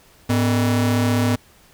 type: ring-modulated tone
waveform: 45% pulse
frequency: 176.9 Hz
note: F3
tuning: 23 cents sharp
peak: -13 dBFS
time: 0.29-1.36 s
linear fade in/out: 10 ms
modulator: 71 Hz
effects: pink hiss -52 dBFS RMS until 1.73 s